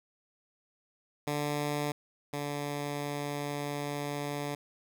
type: tone pair in turn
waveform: 10% pulse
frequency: 146.83 / 144.81 Hz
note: D3 / D3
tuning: 0 / -24 cents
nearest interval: unison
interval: 24 cents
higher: first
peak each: -22 / -25 dBFS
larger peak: first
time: 1.27-1.92 / 2.33-4.55 s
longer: second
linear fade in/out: 5 ms
effects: none